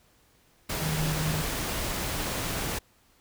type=tone in noise; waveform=sine; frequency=155.56 Hz; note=D#3; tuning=in tune; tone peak=-28 dBFS; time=0.81-1.42 s; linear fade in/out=10 ms; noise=pink; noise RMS=-31 dBFS; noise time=0.69-2.79 s; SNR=0 dB; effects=pink hiss -63 dBFS RMS until 3.2 s